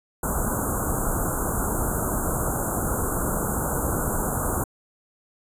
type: band-stop noise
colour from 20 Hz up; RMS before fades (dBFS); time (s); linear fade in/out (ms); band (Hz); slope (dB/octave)
pink; -25; 0.23-4.64; 5; 1500 to 6900; 96
effects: resampled to 32000 Hz